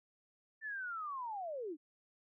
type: linear sweep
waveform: sine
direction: down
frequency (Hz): 1792 to 278.6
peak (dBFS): -39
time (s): 0.61-1.77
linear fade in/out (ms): 50
effects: none